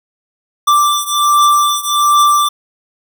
square beating tone pair, 1174.7 / 1176 Hz, D6 / D6, 0 / +2 cents, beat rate 1.3 Hz, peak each -12 / -14 dBFS, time 0.67-2.49 s, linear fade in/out 10 ms, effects none

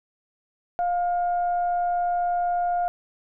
sine tone with frequency modulation, 704 Hz, F5, 14 cents sharp, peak -21 dBFS, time 0.79-2.88 s, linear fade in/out 0 ms, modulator 718 Hz, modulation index 0.24, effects none

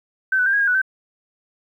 sine tone with pitch steps, 1539 / 1491 / 1586 / 1648 / 1621 / 1478 / 1544 Hz, G6 / F#6 / G6 / G#6 / G#6 / F#6 / G6, -32 / +13 / +20 / -14 / -42 / -2 / -27 cents, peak -15 dBFS, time 0.32-0.817 s, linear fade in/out 5 ms, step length 71 ms, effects 9-bit

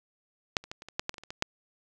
clicks, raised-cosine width 0.2 ms, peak -7 / -29 / -21 / -27 / -26 / -11 / -13 / -27 / -25 / -29 / -21 / -8 dBFS, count 12, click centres 0.568 / 0.64 / 0.715 / 0.821 / 0.886 / 0.995 / 1.094 / 1.142 / 1.182 / 1.236 / 1.305 / 1.424 s, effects none

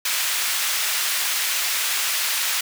pink high-pass noise, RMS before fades -23 dBFS, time 0.05-2.61 s, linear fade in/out 5 ms, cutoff 1800 Hz, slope 12 dB/octave, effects none

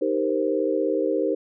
sine chord, C minor seventh, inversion first, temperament equal, 311.1 / 392 / 466.2 / 523.3 Hz, Eb4 / G4 / Bb4 / C5, 0 / 0 / 0 / 0 cents, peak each -26 dBFS, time 0.01-1.35 s, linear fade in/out 10 ms, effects none

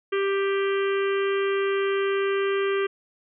harmonic tone, 393.7 Hz, G4, 8 cents sharp, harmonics 1 / 3 / 4 / 5 / 6 / 7 / 8, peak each -22 / -32 / -34 / -36 / -38 / -39 / -40 dBFS, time 0.12-2.87 s, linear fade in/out 10 ms, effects none

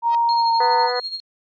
sine tone with pitch glide, 934 to 918 Hz, A#5 to A#5, +3 to -27 cents, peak -15 dBFS, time 0.02-0.9 s, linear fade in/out 50 ms, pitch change -30 cents, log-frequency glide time 0.35-0.52 s
5% pulse tone with exponential growth, 634 Hz, D#5, 32 cents sharp, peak -18 dBFS, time 0.04-0.15 s, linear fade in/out 1 ms, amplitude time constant 22 ms
sine tone with tremolo, 4258 Hz, C8, 30 cents sharp, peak -23 dBFS, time 0.29-1.2 s, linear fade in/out 0 ms, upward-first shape sine, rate 12 Hz, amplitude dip 70%
harmonic tone, 246.9 Hz, B3, in tune, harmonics 2 / 3 / 4 / 5 / 6 / 7 / 8, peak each -23 / -27 / -29 / -31 / -33 / -34 / -35 dBFS, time 0.6-1 s, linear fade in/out 5 ms
effects resampled to 11025 Hz

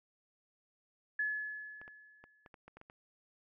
sine tone with exponential decay, 1709 Hz, G#6, 49 cents sharp, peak -30 dBFS, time 1.19-2.48 s, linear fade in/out 5 ms, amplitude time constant 280 ms
clicks, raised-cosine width 0.5 ms, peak -38 dBFS, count 9, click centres 1.815 / 1.879 / 2.24 / 2.462 / 2.542 / 2.68 / 2.77 / 2.814 / 2.899 s
effects none

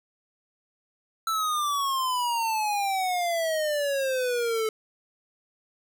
square exponential sweep, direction down, 1335 to 433.5 Hz, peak -25 dBFS, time 1.27-4.69 s, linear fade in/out 2 ms, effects none

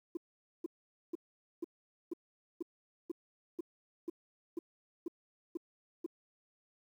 sine tone bursts, 339.6 Hz, F4, 48 cents flat, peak -33 dBFS, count 13, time 0.15-6.063 s, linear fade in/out 5 ms, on 21 ms, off 470 ms, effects tanh soft clip ceiling -32 dBFS + 11-bit

